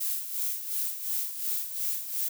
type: noise with tremolo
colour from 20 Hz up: violet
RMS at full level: -29 dBFS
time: 0-2.29 s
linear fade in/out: 10 ms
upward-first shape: sine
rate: 2.8 Hz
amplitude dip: 65%
effects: none